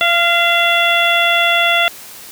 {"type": "harmonic tone with a mistuned harmonic", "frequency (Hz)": 684, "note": "F5", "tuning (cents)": -36, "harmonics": [1, 2, 3, 4, 5], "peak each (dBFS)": [-17, -17, -17, -17, -17], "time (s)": [0.01, 1.88], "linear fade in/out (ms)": 0, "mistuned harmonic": 2, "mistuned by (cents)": 30, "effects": ["white hiss -35 dBFS RMS until 2.31 s", "high-pass 60 Hz 12 dB/octave"]}